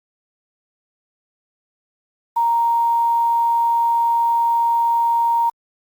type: tone with quantisation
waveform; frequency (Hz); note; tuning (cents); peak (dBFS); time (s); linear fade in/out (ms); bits
sine; 932.3; A#5; 0; -14; 2.36-5.5; 10; 7
effects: Opus 48 kbps